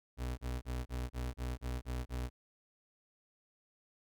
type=tone bursts; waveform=35% pulse; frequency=62 Hz; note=B1; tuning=7 cents sharp; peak=-34 dBFS; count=9; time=0.17-2.3 s; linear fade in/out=50 ms; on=210 ms; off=30 ms; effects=none